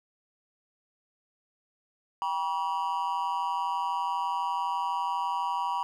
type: tone with amplitude modulation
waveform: triangle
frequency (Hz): 963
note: B5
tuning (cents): -44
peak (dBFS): -21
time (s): 2.22-5.83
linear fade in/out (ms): 0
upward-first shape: sine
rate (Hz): 172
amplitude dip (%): 100
effects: none